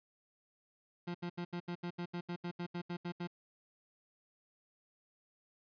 30% pulse tone bursts, 174.61 Hz, F3, in tune, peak -35 dBFS, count 15, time 1.07-3.274 s, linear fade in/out 10 ms, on 76 ms, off 76 ms, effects resampled to 11025 Hz

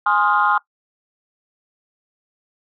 sine chord, F minor seventh, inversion first, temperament equal with one note detuned, 830.6 / 1046.5 / 1244.5 / 1409.9 Hz, Ab5 / C6 / Eb6 / F6, 0 / 0 / 0 / +16 cents, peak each -19 dBFS, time 0.06-0.58 s, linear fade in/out 5 ms, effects noise-tail reverb RT60 0.1 s tail -20 dB re dry + tanh soft clip ceiling -5 dBFS

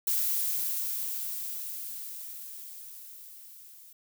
violet noise with level ramp, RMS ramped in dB -27 to -52 dBFS, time 0.07-3.93 s, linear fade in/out 5 ms, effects none

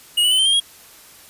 square tone with pitch steps, 2883 / 2959 / 3037 / 3117 / 3199 / 3283 Hz, F#7 / F#7 / F#7 / G7 / G7 / G#7, -46 / -1 / +44 / -11 / +34 / -21 cents, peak -14 dBFS, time 0.17-0.602 s, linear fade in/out 10 ms, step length 72 ms, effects white hiss -45 dBFS RMS until 1.29 s + resampled to 32000 Hz

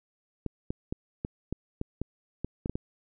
clicks, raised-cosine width 3 ms, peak -18 dBFS, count 11, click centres 0.463 / 0.705 / 0.925 / 1.249 / 1.526 / 1.814 / 2.016 / 2.446 / 2.659 / 2.696 / 2.755 s, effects none

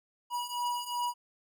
square beating tone pair, 967 / 969.7 Hz, B5 / B5, -37 / -32 cents, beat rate 2.7 Hz, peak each -37 / -34 dBFS, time 0.3-1.14 s, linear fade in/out 50 ms, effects none

